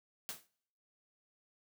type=noise with exponential decay; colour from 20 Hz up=white; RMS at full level=-38 dBFS; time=0.29-0.47 s; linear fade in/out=0 ms; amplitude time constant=38 ms; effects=noise-tail reverb RT60 0.7 s tail -25 dB re dry + high-pass 100 Hz 12 dB/octave